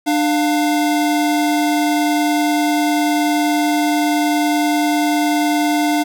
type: tone pair together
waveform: square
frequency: 298.3 / 703 Hz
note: D4 / F5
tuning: +27 / +11 cents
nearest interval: octave + minor third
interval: 1484 cents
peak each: -16 / -20 dBFS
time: 0.06-6.04 s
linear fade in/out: 20 ms
effects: none